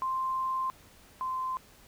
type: tone pair in turn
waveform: sine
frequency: 1046.5 / 1036.3 Hz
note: C6 / C6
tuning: 0 / -17 cents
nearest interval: unison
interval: 17 cents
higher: first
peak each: -28 / -30 dBFS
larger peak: first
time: 0.02-0.7 / 1.21-1.57 s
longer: first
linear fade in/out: 0 ms
effects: pink hiss -57 dBFS RMS until 1.87 s